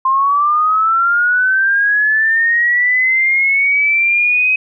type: linear sweep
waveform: sine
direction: up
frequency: 1046.5 to 2536 Hz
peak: -10 dBFS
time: 0.05-4.56 s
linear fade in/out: 5 ms
effects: none